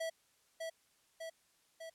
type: tone with echo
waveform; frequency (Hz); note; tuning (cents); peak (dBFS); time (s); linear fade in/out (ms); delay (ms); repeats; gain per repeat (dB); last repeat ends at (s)
square; 653; E5; -17; -37; 0-0.1; 10; 600; 3; -3; 1.9
effects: white hiss -72 dBFS RMS until 1.94 s + low-pass 11000 Hz 12 dB/octave